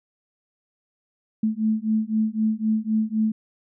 sine beating tone pair, 216.3 / 220.2 Hz, A3 / A3, -29 / +2 cents, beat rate 3.9 Hz, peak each -23 dBFS, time 1.43-3.32 s, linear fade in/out 5 ms, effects none

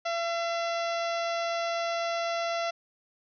harmonic tone with a mistuned harmonic, 677 Hz, E5, 46 cents sharp, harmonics 1 / 2 / 3 / 4 / 5 / 6 / 7 / 8 / 9, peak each -29 / -35 / -39 / -41 / -43 / -45 / -46 / -47 / -48 dBFS, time 0.05-2.71 s, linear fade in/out 10 ms, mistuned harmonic 9, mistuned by -20 cents, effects none

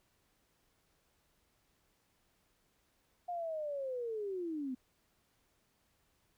sine linear sweep, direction down, 716 to 246.9 Hz, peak -36 dBFS, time 3.28-4.75 s, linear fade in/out 10 ms, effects pink hiss -75 dBFS RMS until 6.37 s

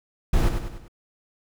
brown noise with echo, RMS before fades -19 dBFS, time 0.33-0.49 s, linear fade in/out 5 ms, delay 98 ms, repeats 4, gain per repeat -6 dB, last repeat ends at 0.882 s, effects none

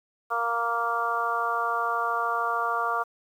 harmonic tone, 233.1 Hz, A#3, in tune, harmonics 2 / 3 / 4 / 5 / 6, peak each -35 / -31 / -32 / -27 / -31 dBFS, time 0.3-3.04 s, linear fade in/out 20 ms, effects 9-bit

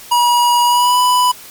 square tone with pitch glide, 963 to 992.9 Hz, B5 to B5, -44 to +9 cents, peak -10 dBFS, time 0.11-1.32 s, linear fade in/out 10 ms, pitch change +53 cents, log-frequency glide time 0.65-0.99 s, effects white hiss -36 dBFS RMS until 1.5 s + MP3 96 kbps

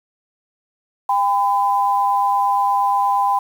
sine tone pair together, 800 / 1008.5 Hz, G5 / B5, +35 / +36 cents, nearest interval major third, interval 401 cents, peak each -17 dBFS, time 1.09-3.39 s, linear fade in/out 5 ms, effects 7-bit

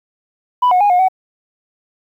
sine tone with pitch steps, 991 / 728 / 821 / 719 / 752 Hz, B5 / F#5 / G#5 / F#5 / F#5, +6 / -28 / -20 / -50 / +28 cents, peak -7 dBFS, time 0.62-1.085 s, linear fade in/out 10 ms, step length 93 ms, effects tanh soft clip ceiling -7 dBFS + 8-bit

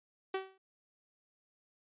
sawtooth tone with exponential decay, 382.1 Hz, G4, 44 cents flat, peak -27 dBFS, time 0.34-0.58 s, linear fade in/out 5 ms, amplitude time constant 51 ms, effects resampled to 8000 Hz

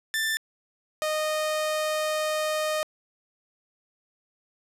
sawtooth tone pair in turn, 1773 / 617.1 Hz, A6 / D#5, +13 / -14 cents, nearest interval octave + tritone, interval 1827 cents, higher first, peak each -21 dBFS, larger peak neither, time 0.14-0.37 / 1.02-2.83 s, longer second, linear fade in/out 0 ms, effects resampled to 32000 Hz + 10-bit

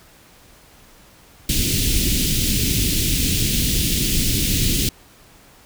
pink band-stop noise, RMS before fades -19 dBFS, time 1.49-4.89 s, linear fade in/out 2 ms, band 320 to 2700 Hz, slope 24 dB/octave, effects pink hiss -49 dBFS RMS until 5.65 s

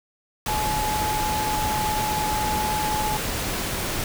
sine tone in noise, 853 Hz, G#5, 46 cents sharp, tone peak -24 dBFS, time 0.48-3.17 s, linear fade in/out 2 ms, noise pink, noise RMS -27 dBFS, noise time 0.46-4.04 s, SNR 0 dB, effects none

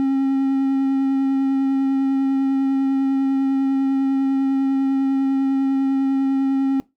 triangle tone with vibrato, 270.2 Hz, C#4, 44 cents flat, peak -14 dBFS, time 0-6.8 s, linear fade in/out 0 ms, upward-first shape sine, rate 10 Hz, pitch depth 11 cents each way, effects noise-tail reverb RT60 0.2 s tail -20 dB re dry

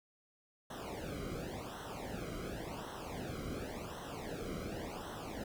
brown noise with flanger, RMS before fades -43 dBFS, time 0.7-5.44 s, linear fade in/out 5 ms, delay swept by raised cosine 0.42 to 1.15 ms, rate 0.91 Hz, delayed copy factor -1, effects none

